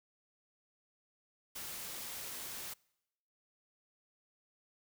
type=noise; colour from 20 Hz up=white; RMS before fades=-44 dBFS; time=1.55-2.74 s; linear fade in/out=10 ms; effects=noise-tail reverb RT60 0.9 s tail -26 dB re dry